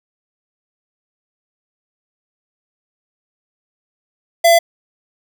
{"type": "tone", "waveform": "square", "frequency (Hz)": 675, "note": "E5", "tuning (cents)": 41, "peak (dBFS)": -8, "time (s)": [4.44, 4.59], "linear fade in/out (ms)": 10, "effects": []}